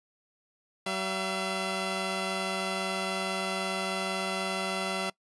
10% pulse tone pair together, 190 / 676.2 Hz, F#3 / E5, +46 / +44 cents, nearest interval octave + minor seventh, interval 2198 cents, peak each -24 dBFS, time 0.86-5.1 s, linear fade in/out 5 ms, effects noise-tail reverb RT60 0.1 s tail -22 dB re dry + resampled to 22050 Hz

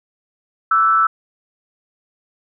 sine tone with frequency modulation, 1326 Hz, E6, 10 cents sharp, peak -11 dBFS, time 0.71-1.07 s, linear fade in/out 5 ms, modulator 173 Hz, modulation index 0.54, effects none

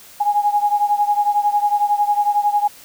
sine beating tone pair, 823 / 834 Hz, G#5 / G#5, -16 / +7 cents, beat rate 11 Hz, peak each -16 / -19 dBFS, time 0.2-2.68 s, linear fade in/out 10 ms, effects white hiss -43 dBFS RMS until 2.84 s

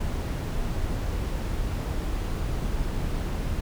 brown noise, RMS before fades -28 dBFS, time 0-3.61 s, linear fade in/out 10 ms, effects none

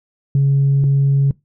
sine tone pair in turn, 138.59 / 138.59 Hz, C#3 / C#3, 0 / 0 cents, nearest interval unison, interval 0 cents, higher neither, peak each -9 dBFS, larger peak neither, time 0.35-0.84 / 0.84-1.31 s, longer first, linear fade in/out 2 ms, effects noise-tail reverb RT60 0.2 s tail -23 dB re dry + tanh soft clip ceiling -8 dBFS

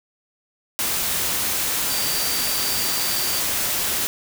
sine tone in noise, 4658 Hz, D8, 15 cents flat, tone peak -28 dBFS, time 1.9-3.4 s, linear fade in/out 0 ms, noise white, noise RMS -23 dBFS, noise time 0.79-4.07 s, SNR -8 dB, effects none

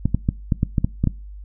clicks, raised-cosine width 5 ms, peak -5 dBFS, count 9, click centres 0.056 / 0.146 / 0.289 / 0.522 / 0.631 / 0.782 / 0.845 / 1.04 / 1.073 s, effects noise-tail reverb RT60 0.3 s tail -22 dB re dry + added 50 Hz sine -34 dBFS peak until 1.44 s

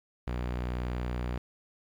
sawtooth tone, 61.1 Hz, B1, 18 cents flat, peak -27 dBFS, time 0.27-1.38 s, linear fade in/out 5 ms, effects low-pass 3000 Hz 12 dB/octave + 10-bit

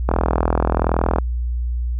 click train, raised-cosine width 1 ms, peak -3 dBFS, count 46, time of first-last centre 0.09-1.185 s, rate 41.1 Hz, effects added 60 Hz sine -19 dBFS peak until 1.99 s

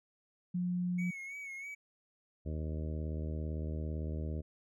sine tone, 178.5 Hz, F3, 38 cents sharp, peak -31 dBFS, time 0.54-1.11 s, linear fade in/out 10 ms
triangle tone with vibrato, 2215 Hz, C#7, 2 cents flat, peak -40 dBFS, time 0.98-1.75 s, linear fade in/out 10 ms, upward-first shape sine, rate 3.1 Hz, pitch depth 52 cents each way
harmonic tone, 77.78 Hz, D#2, in tune, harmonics 1 / 2 / 3 / 4 / 5 / 6 / 7 / 8, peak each -36 / -42 / -46 / -48 / -50 / -52 / -53 / -54 dBFS, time 2.45-4.42 s, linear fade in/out 20 ms
effects none

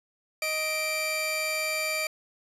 sawtooth tone pair together, 624.9 / 2349 Hz, D#5 / D7, +7 / 0 cents, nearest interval octave + major seventh, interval 2293 cents, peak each -28 / -25 dBFS, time 0.42-2.07 s, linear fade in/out 2 ms, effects resampled to 32000 Hz

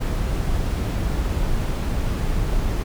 brown noise, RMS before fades -22 dBFS, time 0-2.84 s, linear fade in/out 20 ms, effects none

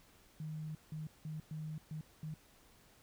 sine tone bursts at uneven times, 155.2 Hz, D#3, 4 cents flat, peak -40 dBFS, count 6, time 0.4-0.75 / 0.92-1.07 / 1.25-1.4 / 1.51-1.78 / 1.91-2.01 / 2.23-2.34 s, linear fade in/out 2 ms, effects pink hiss -65 dBFS RMS until 3.02 s

